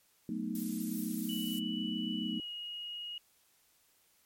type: chord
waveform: sine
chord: B dominant seventh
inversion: second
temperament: equal with one note detuned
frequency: 183.61 / 220 / 246.9 / 311.1 Hz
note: F#3 / A3 / B3 / D#4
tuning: -13 / 0 / 0 / 0 cents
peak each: -41 / -37 / -40 / -40 dBFS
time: 0.29-2.4 s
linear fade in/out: 2 ms
type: noise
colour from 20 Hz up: violet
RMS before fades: -42 dBFS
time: 0.55-1.59 s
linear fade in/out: 2 ms
type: tone with pitch glide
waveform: sine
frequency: 2960 to 2882 Hz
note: F#7 to F#7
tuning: 0 to -46 cents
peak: -39 dBFS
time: 1.29-3.18 s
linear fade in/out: 2 ms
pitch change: -46 cents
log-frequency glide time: 2.2-2.51 s
effects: white hiss -69 dBFS RMS until 4.25 s + MP3 64 kbps